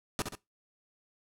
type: noise with echo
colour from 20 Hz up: pink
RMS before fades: -31 dBFS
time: 0.19-0.22 s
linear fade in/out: 0 ms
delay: 66 ms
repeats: 2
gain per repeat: -6 dB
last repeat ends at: 0.352 s
effects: noise-tail reverb RT60 0.2 s tail -20 dB re dry + low-pass 12000 Hz 12 dB/octave